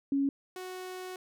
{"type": "tone pair in turn", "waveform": ["sine", "sawtooth"], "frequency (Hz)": [277.2, 369], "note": ["C#4", "F#4"], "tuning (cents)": [0, -5], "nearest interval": "perfect fourth", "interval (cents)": 495, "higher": "second", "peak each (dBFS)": [-25, -35], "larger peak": "first", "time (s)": [[0.12, 0.29], [0.56, 1.16]], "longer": "second", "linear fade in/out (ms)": 2, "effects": []}